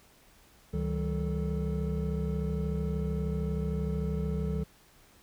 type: tone cluster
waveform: triangle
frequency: 70.1 / 157.7 / 190.8 / 436.7 Hz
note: C#2 / D#3 / G3 / A4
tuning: +20 / +24 / -47 / -13 cents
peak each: -31 / -31 / -33 / -36 dBFS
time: 0.73-4.64 s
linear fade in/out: 10 ms
effects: pink hiss -60 dBFS RMS until 5.22 s